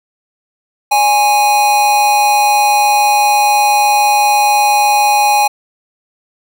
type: tone with amplitude modulation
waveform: square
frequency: 827 Hz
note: G#5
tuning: 8 cents flat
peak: -7 dBFS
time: 0.91-5.48 s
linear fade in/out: 10 ms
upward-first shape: sine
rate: 243 Hz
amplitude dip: 40%
effects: none